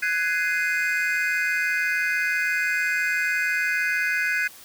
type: chord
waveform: triangle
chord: Ab dominant seventh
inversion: third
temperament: just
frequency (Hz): 1495.1 / 1661.2 / 2077 / 2492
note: Gb6 / Ab6 / C7 / Eb7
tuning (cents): +18 / 0 / -13 / +2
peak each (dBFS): -24 / -25 / -26 / -27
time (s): 0.02-4.48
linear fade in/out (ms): 10
effects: white hiss -46 dBFS RMS until 4.64 s